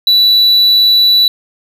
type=tone; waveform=triangle; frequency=3951 Hz; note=B7; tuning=in tune; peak=-4 dBFS; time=0.07-1.28 s; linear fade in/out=2 ms; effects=none